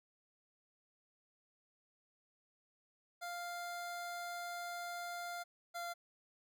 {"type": "tone pair in turn", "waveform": "25% pulse", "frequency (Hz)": [698.5, 692.1], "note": ["F5", "F5"], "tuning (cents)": [0, -16], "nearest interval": "unison", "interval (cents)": 16, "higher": "first", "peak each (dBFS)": [-38, -37], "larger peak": "second", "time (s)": [[3.21, 5.44], [5.74, 5.94]], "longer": "first", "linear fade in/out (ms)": 20, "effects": []}